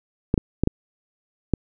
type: clicks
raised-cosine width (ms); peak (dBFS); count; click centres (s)
3; -5; 5; 0.341 / 0.378 / 0.636 / 0.674 / 1.537
effects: none